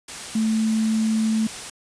sine tone in noise, 220.1 Hz, A3, 1 cent sharp, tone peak -18 dBFS, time 0.35-1.47 s, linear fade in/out 5 ms, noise white, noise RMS -34 dBFS, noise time 0.08-1.7 s, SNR +13 dB, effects resampled to 22050 Hz

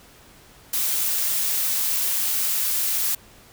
blue noise, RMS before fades -23 dBFS, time 0.73-3.15 s, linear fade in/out 5 ms, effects pink hiss -50 dBFS RMS until 3.52 s

